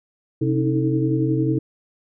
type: tone cluster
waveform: sine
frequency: 130.3 / 273.9 / 308.2 / 319.2 / 440.6 Hz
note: C3 / C#4 / D#4 / D#4 / A4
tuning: -7 / -21 / -16 / +44 / +2 cents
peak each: -21 / -29 / -29 / -21 / -27 dBFS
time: 0.41-1.59 s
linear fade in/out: 10 ms
effects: none